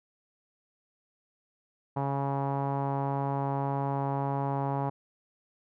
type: tone with low-pass filter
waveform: sawtooth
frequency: 138.6 Hz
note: C#3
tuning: in tune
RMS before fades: -30 dBFS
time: 1.96-4.9 s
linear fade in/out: 10 ms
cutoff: 900 Hz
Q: 4.3
effects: none